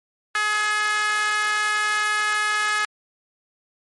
sawtooth tone with high-pass filter, 422.6 Hz, G#4, 30 cents sharp, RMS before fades -22 dBFS, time 0.35-2.85 s, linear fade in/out 2 ms, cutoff 1500 Hz, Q 3.9, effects MP3 48 kbps

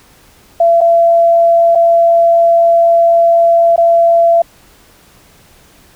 sine tone with dropouts, 676 Hz, E5, 43 cents sharp, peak -5 dBFS, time 0.6-4.42 s, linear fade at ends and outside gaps 5 ms, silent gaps 0.808-0.813 / 1.751-1.755 / 3.761-3.778 s, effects pink hiss -45 dBFS RMS until 5.95 s

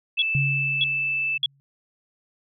sine tone, 2637 Hz, E7, in tune, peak -22 dBFS, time 0.17-1.38 s, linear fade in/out 10 ms
sine tone bursts, 3357 Hz, G#7, 18 cents sharp, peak -18 dBFS, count 3, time 0.19-1.46 s, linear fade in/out 2 ms, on 30 ms, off 590 ms
sine tone with exponential decay, 138.59 Hz, C#3, in tune, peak -19 dBFS, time 0.35-1.6 s, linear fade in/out 0 ms, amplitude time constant 270 ms
effects none

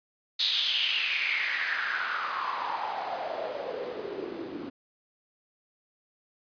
white noise with band-pass filter sweep, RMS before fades -31 dBFS, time 0.39-4.7 s, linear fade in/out 10 ms, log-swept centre 3900 to 280 Hz, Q 5.7, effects resampled to 11025 Hz

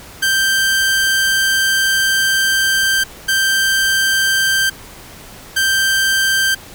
sawtooth tone bursts at uneven times, 1568 Hz, G6, in tune, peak -9 dBFS, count 3, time 0.22-3.04 / 3.28-4.7 / 5.56-6.55 s, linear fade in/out 10 ms, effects pink hiss -37 dBFS RMS until 6.74 s

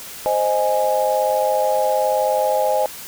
sine chord, Ab major, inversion first, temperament equal, 523.3 / 622.3 / 830.6 Hz, C5 / Eb5 / Ab5, 0 / 0 / 0 cents, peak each -20 dBFS, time 0.26-2.86 s, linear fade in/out 0 ms, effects white hiss -35 dBFS RMS until 3.07 s

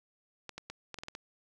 clicks, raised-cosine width 0.2 ms, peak -24 dBFS, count 8, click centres 0.493 / 0.58 / 0.7 / 0.943 / 0.987 / 1.035 / 1.084 / 1.151 s, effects none

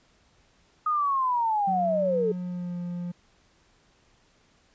sine linear sweep, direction down, 1253 to 415.3 Hz, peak -22 dBFS, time 0.86-2.32 s, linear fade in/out 5 ms
triangle tone with pitch glide, 185 to 175.53 Hz, F#3 to F3, 0 to +9 cents, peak -28 dBFS, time 1.67-3.12 s, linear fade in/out 10 ms, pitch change -91 cents, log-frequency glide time 1.96-2.78 s
effects pink hiss -63 dBFS RMS until 4.74 s + resampled to 16000 Hz

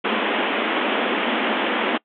pink band-pass noise, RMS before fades -22 dBFS, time 0.04-1.98 s, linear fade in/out 10 ms, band 210 to 3400 Hz, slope 96 dB/octave, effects noise-tail reverb RT60 0.1 s tail -24 dB re dry

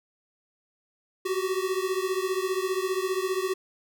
square beating tone pair, 370 / 385 Hz, F#4 / G4, 0 / -31 cents, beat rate 15 Hz, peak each -29 / -30 dBFS, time 1.25-3.54 s, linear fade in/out 10 ms, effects none

